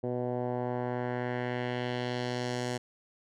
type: tone with low-pass filter sweep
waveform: 10% pulse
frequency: 123.47 Hz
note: B2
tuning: in tune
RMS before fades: -33 dBFS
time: 0.03-2.78 s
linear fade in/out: 10 ms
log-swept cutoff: 520 to 7700 Hz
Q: 1.4
effects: none